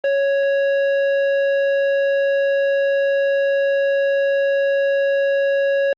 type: tone with tanh clipping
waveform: sine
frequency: 554.4 Hz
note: C#5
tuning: in tune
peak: -17 dBFS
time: 0.04-5.93 s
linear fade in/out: 2 ms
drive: 14 dB
effects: low-pass 3000 Hz 12 dB/octave + Opus 24 kbps